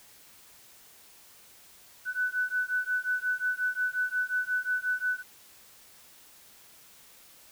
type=beating tone pair; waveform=sine; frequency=1493 / 1498.6 Hz; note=F#6 / F#6; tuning=+15 / +22 cents; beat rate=5.6 Hz; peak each=-30 dBFS; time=2.05-5.23 s; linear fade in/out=50 ms; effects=white hiss -55 dBFS RMS until 7.51 s